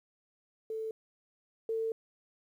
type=tone pair in turn; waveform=sine; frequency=441.7 / 448.6 Hz; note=A4 / A4; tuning=+7 / +34 cents; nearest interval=unison; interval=27 cents; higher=second; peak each=-34 / -30 dBFS; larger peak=second; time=0.7-0.91 / 1.69-1.92 s; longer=second; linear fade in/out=2 ms; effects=11-bit

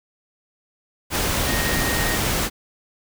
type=tone in noise; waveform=sine; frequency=1864.7 Hz; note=A#6; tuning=in tune; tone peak=-27 dBFS; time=1.45-2.19 s; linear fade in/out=50 ms; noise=pink; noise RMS=-22 dBFS; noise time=1.1-2.5 s; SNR=-8 dB; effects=none

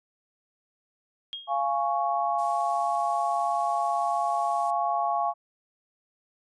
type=tone with exponential decay; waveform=sine; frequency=3253 Hz; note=G#7; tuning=37 cents flat; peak=-30 dBFS; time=1.33-1.62 s; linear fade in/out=0 ms; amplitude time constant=61 ms
type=chord; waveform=sine; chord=Db major; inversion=first; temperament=just; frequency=693 / 831.5 / 1108.7 Hz; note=F5 / Ab5 / Db6; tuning=-14 / +2 / 0 cents; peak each=-27 / -28 / -29 dBFS; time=1.47-5.34 s; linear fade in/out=50 ms
type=noise; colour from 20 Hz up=blue; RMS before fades=-47 dBFS; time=2.38-4.71 s; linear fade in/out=10 ms
effects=resampled to 22050 Hz

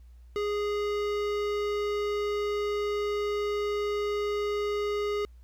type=tone with hard clipping; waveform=sine; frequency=413.5 Hz; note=G#4; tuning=8 cents flat; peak=-29 dBFS; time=0.36-5.25 s; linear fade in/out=0 ms; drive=17 dB; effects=added 60 Hz sine -48 dBFS peak until 5.43 s + pink hiss -72 dBFS RMS until 5.43 s

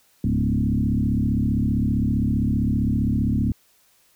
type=tone with frequency modulation; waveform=sine; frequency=161.7 Hz; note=E3; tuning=33 cents flat; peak=-18 dBFS; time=0.24-3.52 s; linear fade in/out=2 ms; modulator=35.3 Hz; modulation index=3; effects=white hiss -60 dBFS RMS until 4.15 s

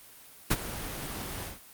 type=noise with ADSR envelope; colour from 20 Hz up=pink; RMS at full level=-22 dBFS; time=0.5-1.6 s; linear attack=15 ms; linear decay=36 ms; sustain=-15 dB; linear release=160 ms; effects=white hiss -52 dBFS RMS until 1.73 s + Opus 32 kbps

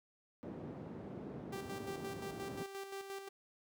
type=band-pass noise; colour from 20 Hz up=white; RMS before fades=-47 dBFS; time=0.43-2.63 s; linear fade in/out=0 ms; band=110 to 330 Hz; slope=12 dB/octave
type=tone with tremolo; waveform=sawtooth; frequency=392 Hz; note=G4; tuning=in tune; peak=-38 dBFS; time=1.52-3.29 s; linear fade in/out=10 ms; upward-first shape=square; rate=5.7 Hz; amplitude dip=50%
effects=none

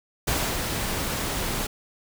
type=noise with ADSR envelope; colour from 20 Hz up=pink; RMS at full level=-24 dBFS; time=0.27-1.67 s; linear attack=10 ms; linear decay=290 ms; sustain=-4 dB; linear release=7 ms; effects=none

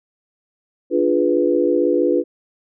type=chord; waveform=sine; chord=D diminished seventh; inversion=none; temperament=equal; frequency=293.7 / 349.2 / 415.3 / 493.9 Hz; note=D4 / F4 / Ab4 / Cb5; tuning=0 / 0 / 0 / 0 cents; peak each=-20 / -18 / -22 / -19 dBFS; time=0.9-2.24 s; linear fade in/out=50 ms; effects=none

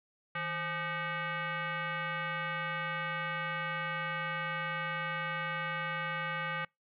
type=tone with frequency modulation; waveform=sine; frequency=159.9 Hz; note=D#3; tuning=48 cents sharp; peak=-33 dBFS; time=0.35-6.65 s; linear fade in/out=5 ms; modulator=688 Hz; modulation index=3.2; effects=noise-tail reverb RT60 0.2 s tail -26 dB re dry

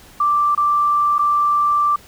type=tone with dropouts; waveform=sine; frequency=1174.7 Hz; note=D6; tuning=in tune; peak=-13 dBFS; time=0.2-1.96 s; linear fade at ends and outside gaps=5 ms; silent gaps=0.55-0.575 / 1.183-1.191 s; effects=pink hiss -45 dBFS RMS until 2.07 s

